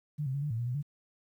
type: tone with pitch steps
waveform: sine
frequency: 148.9 / 131.6 / 140.9 / 148.6 / 112.7 / 119.7 / 123.9 / 145 Hz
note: D3 / C3 / C#3 / D3 / A2 / A#2 / B2 / D3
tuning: +24 / +10 / +29 / +21 / +42 / +46 / +6 / -22 cents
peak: -30 dBFS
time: 0.18-0.828 s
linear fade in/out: 20 ms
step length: 81 ms
effects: 11-bit